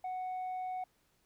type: tone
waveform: sine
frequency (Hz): 740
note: F#5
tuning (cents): 0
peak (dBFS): -33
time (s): 0.04-0.84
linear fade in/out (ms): 5
effects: tanh soft clip ceiling -35 dBFS + pink hiss -73 dBFS RMS until 1.25 s